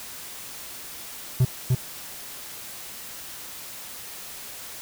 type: tone with echo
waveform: triangle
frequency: 127.5 Hz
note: C3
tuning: 44 cents flat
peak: -13 dBFS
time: 1.4-1.45 s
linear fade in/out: 5 ms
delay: 300 ms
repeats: 1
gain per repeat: -2 dB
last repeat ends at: 1.75 s
effects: white hiss -39 dBFS RMS until 4.81 s